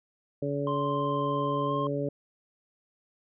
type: harmonic tone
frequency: 142.4 Hz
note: C#3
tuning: 47 cents sharp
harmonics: 1 / 2 / 3 / 4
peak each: -33 / -33 / -33 / -33 dBFS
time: 0.42-2.09 s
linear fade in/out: 5 ms
type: tone with pitch glide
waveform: triangle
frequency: 1046.5 to 1062.3 Hz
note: C6 to C6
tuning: 0 to +26 cents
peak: -28 dBFS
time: 0.67-1.87 s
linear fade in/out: 2 ms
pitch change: +26 cents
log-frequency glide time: 1.67-1.72 s
effects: resampled to 8000 Hz